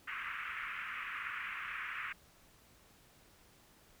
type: band-pass noise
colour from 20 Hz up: pink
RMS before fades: -42 dBFS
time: 0.07-2.13 s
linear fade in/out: 10 ms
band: 1200 to 2600 Hz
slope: 48 dB/octave
effects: pink hiss -64 dBFS RMS until 4 s